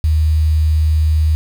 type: tone with quantisation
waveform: sine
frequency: 77.78 Hz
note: D#2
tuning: in tune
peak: -10 dBFS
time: 0.04-1.35 s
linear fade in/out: 0 ms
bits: 6
effects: none